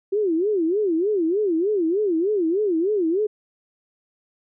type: tone with vibrato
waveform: sine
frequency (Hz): 370.6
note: F#4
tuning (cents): +3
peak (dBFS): -18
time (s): 0.12-3.27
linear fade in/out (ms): 10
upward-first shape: sine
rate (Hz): 3.3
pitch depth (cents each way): 260
effects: none